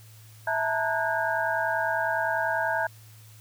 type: tone cluster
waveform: sine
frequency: 656 / 883 / 933 / 1470 / 1621 Hz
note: E5 / A5 / A#5 / F#6 / G#6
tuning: -9 / +6 / +1 / -12 / -42 cents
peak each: -29 / -30 / -33 / -32 / -29 dBFS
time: 0.47-2.87 s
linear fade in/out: 5 ms
effects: added 109 Hz sine -48 dBFS peak until 3.4 s + white hiss -55 dBFS RMS until 3.4 s